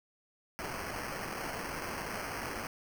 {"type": "noise with sample-and-hold", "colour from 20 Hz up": "violet", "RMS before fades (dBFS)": -39, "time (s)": [0.59, 2.67], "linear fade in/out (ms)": 0, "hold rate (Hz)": 3675, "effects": []}